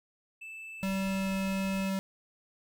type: tone with pitch glide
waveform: triangle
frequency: 2637 to 2587 Hz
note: E7 to E7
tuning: 0 to -33 cents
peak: -40 dBFS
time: 0.41-1.9 s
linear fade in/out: 10 ms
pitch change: -33 cents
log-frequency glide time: 1.15-1.36 s
type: noise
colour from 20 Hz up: brown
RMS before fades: -50 dBFS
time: 0.8-1.88 s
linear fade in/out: 50 ms
type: tone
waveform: square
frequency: 192.8 Hz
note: G3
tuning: 28 cents flat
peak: -30 dBFS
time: 0.83-1.99 s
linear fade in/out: 0 ms
effects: none